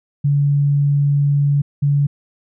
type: tone pair in turn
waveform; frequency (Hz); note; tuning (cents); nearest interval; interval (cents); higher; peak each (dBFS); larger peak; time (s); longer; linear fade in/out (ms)
sine; 142.9 / 142.9; D3 / D3; -47 / -47; unison; 0; neither; -12; neither; 0.24-1.62 / 1.82-2.07; first; 10
effects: none